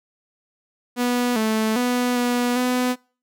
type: tone with pitch steps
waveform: sawtooth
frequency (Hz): 244.9 / 219.1 / 246.7 / 244 / 250.1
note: B3 / A3 / B3 / B3 / B3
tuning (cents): -14 / -7 / -2 / -21 / +22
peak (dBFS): -15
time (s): 0.96-2.96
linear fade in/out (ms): 50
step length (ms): 400
effects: noise-tail reverb RT60 0.4 s tail -26 dB re dry